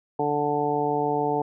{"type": "harmonic tone", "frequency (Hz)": 146.83, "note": "D3", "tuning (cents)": 0, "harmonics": [1, 2, 3, 4, 5, 6], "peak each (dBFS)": [-34, -30, -26, -35, -27, -28], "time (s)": [0.19, 1.42], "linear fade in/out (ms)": 5, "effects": []}